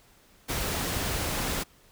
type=noise; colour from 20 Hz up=pink; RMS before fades=-30 dBFS; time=0.48-1.64 s; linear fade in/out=20 ms; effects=pink hiss -59 dBFS RMS until 1.91 s